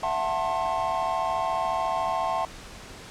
triangle chord, F# half-diminished seventh, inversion third, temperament just, 666 / 740 / 888 / 1065.6 Hz, E5 / F#5 / A5 / C6, +18 / 0 / +16 / +31 cents, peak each -28 dBFS, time 0.03-2.45 s, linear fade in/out 2 ms, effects pink hiss -43 dBFS RMS until 3.1 s + low-pass 8000 Hz 12 dB/octave

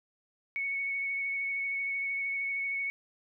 sine tone with vibrato, 2217 Hz, C#7, in tune, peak -30 dBFS, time 0.56-2.9 s, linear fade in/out 0 ms, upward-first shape sine, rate 13 Hz, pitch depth 14 cents each way, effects none

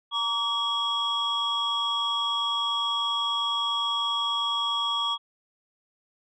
sine tone cluster, 930 / 1149 / 3315 Hz, A#5 / D6 / G#7, -4 / -38 / -4 cents, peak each -31 / -28 / -25 dBFS, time 0.11-5.18 s, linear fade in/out 50 ms, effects tanh soft clip ceiling -19 dBFS

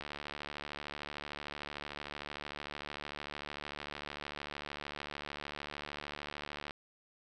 click train, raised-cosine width 0.3 ms, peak -25 dBFS, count 492, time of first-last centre 0.01-6.708 s, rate 73.3 Hz, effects none

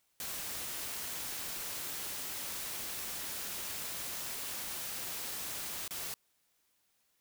white noise with dropouts, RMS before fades -40 dBFS, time 0.2-6.14 s, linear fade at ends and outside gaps 1 ms, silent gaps 5.879-5.908 s, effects white hiss -75 dBFS RMS until 7.2 s

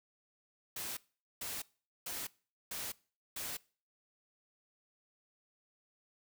white noise bursts, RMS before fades -41 dBFS, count 5, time 0.76-3.57 s, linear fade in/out 5 ms, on 210 ms, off 440 ms, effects noise-tail reverb RT60 0.4 s tail -22 dB re dry

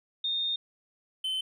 sine / triangle tone pair in turn, 3662 / 3064 Hz, A#7 / G7, -32 / -40 cents, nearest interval minor third, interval 308 cents, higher first, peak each -27 dBFS, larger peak neither, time 0.24-0.56 / 1.24-1.41 s, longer first, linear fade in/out 5 ms, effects none

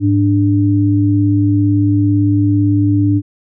sine tone pair together, 104.02 / 294.2 Hz, G#2 / D4, +3 / +3 cents, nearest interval octave + tritone, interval 1800 cents, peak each -12 dBFS, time 0-3.22 s, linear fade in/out 50 ms, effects none

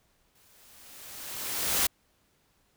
white noise with exponential growth, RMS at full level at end -24 dBFS, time 0.35-1.87 s, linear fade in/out 5 ms, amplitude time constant 330 ms, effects pink hiss -69 dBFS RMS until 2.76 s

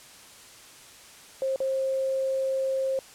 sine tone with dropouts, 532 Hz, C5, 29 cents sharp, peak -24 dBFS, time 1.42-2.99 s, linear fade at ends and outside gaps 1 ms, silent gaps 1.56-1.603 s, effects white hiss -49 dBFS RMS until 3.14 s + low-pass 10000 Hz 12 dB/octave

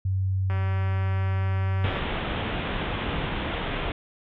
sine tone, 95 Hz, F#2, 46 cents sharp, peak -22 dBFS, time 0.05-1.9 s, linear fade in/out 5 ms
click train, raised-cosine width 0.5 ms, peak -22 dBFS, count 287, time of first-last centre 0.5-1.99 s, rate 192 Hz
pink low-pass noise, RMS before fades -29 dBFS, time 1.84-3.92 s, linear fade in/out 2 ms, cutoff 3600 Hz, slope 96 dB/octave
effects none

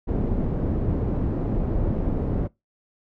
pink low-pass noise, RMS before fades -24 dBFS, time 0.07-2.48 s, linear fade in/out 20 ms, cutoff 390 Hz, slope 12 dB/octave, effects noise-tail reverb RT60 0.2 s tail -22 dB re dry

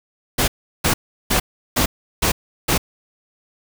pink noise bursts, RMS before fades -17 dBFS, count 6, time 0.38-2.78 s, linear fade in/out 10 ms, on 100 ms, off 360 ms, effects none

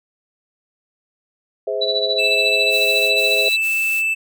sine chord, Ab augmented, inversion none, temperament just, 415.3 / 519.1 / 648.9 Hz, Ab4 / C5 / E5, 0 / -14 / -27 cents, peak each -24 dBFS, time 1.67-3.49 s, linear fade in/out 5 ms
sine tone with tremolo, 3951 Hz, B7, in tune, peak -16 dBFS, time 1.81-3.57 s, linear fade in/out 10 ms, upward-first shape sine, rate 14 Hz, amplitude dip 75%
triangle tone, 2640 Hz, E7, 2 cents sharp, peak -15 dBFS, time 2.18-4.15 s, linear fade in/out 20 ms
blue noise bursts, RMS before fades -32 dBFS, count 3, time 2.69-4.034 s, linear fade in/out 50 ms, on 430 ms, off 27 ms
effects none

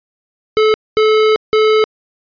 square tone bursts at uneven times, 432.9 Hz, A4, 28 cents flat, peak -9 dBFS, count 3, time 0.57-0.74 / 0.97-1.36 / 1.53-1.84 s, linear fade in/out 0 ms, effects resampled to 11025 Hz

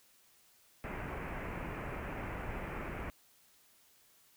pink low-pass noise, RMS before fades -41 dBFS, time 0.84-3.1 s, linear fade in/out 0 ms, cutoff 2500 Hz, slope 48 dB/octave, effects white hiss -66 dBFS RMS until 4.36 s

